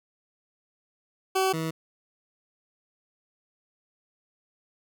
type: tone pair in turn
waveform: 20% pulse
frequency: 380 / 161.21 Hz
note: F#4 / E3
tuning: +46 / -38 cents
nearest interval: octave + minor third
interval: 1484 cents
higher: first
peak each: -17 / -23 dBFS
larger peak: first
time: 1.35-1.53 / 1.53-1.71 s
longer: neither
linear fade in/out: 10 ms
effects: none